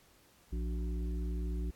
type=harmonic tone with a mistuned harmonic; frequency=58.27 Hz; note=A#1; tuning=in tune; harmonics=1 / 3 / 5 / 6; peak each=-33 / -43 / -47 / -49 dBFS; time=0.52-1.71 s; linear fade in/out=10 ms; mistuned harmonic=6; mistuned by=+95 cents; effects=pink hiss -64 dBFS RMS until 1.75 s + AAC 64 kbps